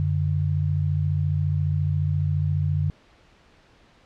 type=tone pair together; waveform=sine; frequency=92.42 / 146.9 Hz; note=F#2 / D3; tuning=-1 / +1 cents; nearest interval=minor sixth; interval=802 cents; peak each=-23 dBFS; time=0-2.9 s; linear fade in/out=0 ms; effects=pink hiss -56 dBFS RMS until 4.05 s + low-pass 4000 Hz 12 dB/octave